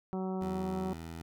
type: harmonic tone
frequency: 187.9 Hz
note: F#3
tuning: 27 cents sharp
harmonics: 1 / 2 / 3 / 4 / 5 / 6 / 7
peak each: -34 / -38 / -46 / -43 / -48 / -53 / -53 dBFS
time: 0.13-0.93 s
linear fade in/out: 0 ms
type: tone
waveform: 15% pulse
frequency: 82.41 Hz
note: E2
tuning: in tune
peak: -35 dBFS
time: 0.41-1.22 s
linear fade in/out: 5 ms
effects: none